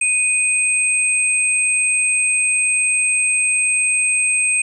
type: tone pair together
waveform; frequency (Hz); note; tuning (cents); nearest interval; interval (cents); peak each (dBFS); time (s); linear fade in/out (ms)
sine; 2489 / 8372; D#7 / C9; 0 / 0; octave + major sixth; 2100; -17; 0.01-4.62; 5
effects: none